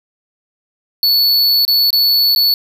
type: tone with dropouts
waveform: square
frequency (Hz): 4435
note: C#8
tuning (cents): 0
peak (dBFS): -10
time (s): 1.03-2.54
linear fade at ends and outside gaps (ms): 1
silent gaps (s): 1.651-1.679 / 1.905-1.929 / 2.35-2.36
effects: none